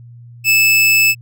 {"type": "tone pair together", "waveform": "square", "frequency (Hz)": [2620, 5240], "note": ["E7", "E8"], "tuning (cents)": [-11, -11], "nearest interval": "octave", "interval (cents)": 1200, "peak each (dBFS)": [-10, -20], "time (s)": [0.44, 1.15], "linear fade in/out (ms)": 50, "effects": ["added 119 Hz sine -35 dBFS peak until 1.21 s"]}